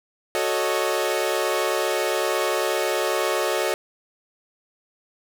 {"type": "chord", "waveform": "sawtooth", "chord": "D# half-diminished seventh", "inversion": "first", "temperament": "equal", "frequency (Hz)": [370, 440, 554.4, 622.3], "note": ["F#4", "A4", "C#5", "D#5"], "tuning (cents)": [0, 0, 0, 0], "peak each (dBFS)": -23, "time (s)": [0.35, 3.74], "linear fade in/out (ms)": 0, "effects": []}